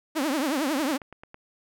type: tone with vibrato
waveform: sawtooth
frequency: 288.1 Hz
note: D4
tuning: 33 cents flat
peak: -20 dBFS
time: 0.15-0.98 s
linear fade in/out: 20 ms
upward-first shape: triangle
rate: 11 Hz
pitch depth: 250 cents each way
type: click train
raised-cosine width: 0.5 ms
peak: -28 dBFS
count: 6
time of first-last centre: 0.8-1.344 s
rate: 9.19 Hz
effects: none